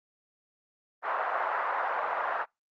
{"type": "band-pass noise", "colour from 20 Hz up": "white", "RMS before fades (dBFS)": -30, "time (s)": [1.02, 2.46], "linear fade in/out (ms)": 50, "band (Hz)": [610, 1400], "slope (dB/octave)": 24, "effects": ["noise-tail reverb RT60 0.2 s tail -26 dB re dry", "Opus 24 kbps"]}